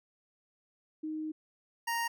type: tone pair in turn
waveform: sine / 25% pulse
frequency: 311.1 / 932.2 Hz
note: D#4 / A#5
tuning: 0 / 0 cents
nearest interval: octave + perfect fifth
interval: 1900 cents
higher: second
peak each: -34 / -27 dBFS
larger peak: second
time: 1.03-1.32 / 1.87-2.08 s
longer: first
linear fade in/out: 10 ms
effects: none